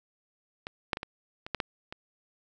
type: clicks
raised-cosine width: 0.3 ms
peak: -20 / -10 / -18 / -20 / -23 / -13 / -12 / -23 dBFS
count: 8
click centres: 0.669 / 0.932 / 0.971 / 1.031 / 1.465 / 1.547 / 1.602 / 1.925 s
effects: none